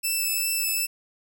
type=tone with vibrato; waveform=5% pulse; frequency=2637 Hz; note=E7; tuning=in tune; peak=-15 dBFS; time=0.03-0.87 s; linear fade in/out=20 ms; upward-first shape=triangle; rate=2.6 Hz; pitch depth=16 cents each way; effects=none